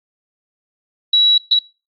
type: tone bursts at uneven times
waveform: sine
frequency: 3900 Hz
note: B7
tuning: 23 cents flat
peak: -9 dBFS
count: 2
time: 1.13-1.38 / 1.51-1.59 s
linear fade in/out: 5 ms
effects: noise-tail reverb RT60 0.3 s tail -22 dB re dry + AAC 32 kbps